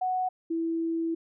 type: tone pair in turn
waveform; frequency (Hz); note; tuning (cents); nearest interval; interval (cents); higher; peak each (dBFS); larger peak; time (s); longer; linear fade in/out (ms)
sine; 740 / 329.6; F#5 / E4; 0 / 0; octave + major second; 1400; first; -25 / -26; first; 0.01-0.29 / 0.5-1.15; second; 10
effects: none